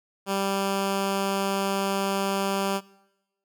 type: tone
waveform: 10% pulse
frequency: 196 Hz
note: G3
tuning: in tune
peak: -16 dBFS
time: 0.26-2.81 s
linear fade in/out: 50 ms
effects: noise-tail reverb RT60 1.0 s tail -22 dB re dry